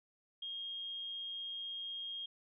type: tone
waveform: sine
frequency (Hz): 3242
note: G#7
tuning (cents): -42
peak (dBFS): -40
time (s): 0.42-2.26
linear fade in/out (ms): 5
effects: none